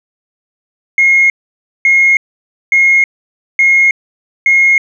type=tone bursts; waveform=sine; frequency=2152 Hz; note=C7; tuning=48 cents sharp; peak=-4 dBFS; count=5; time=0.98-4.78 s; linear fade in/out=2 ms; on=320 ms; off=550 ms; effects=tanh soft clip ceiling -1 dBFS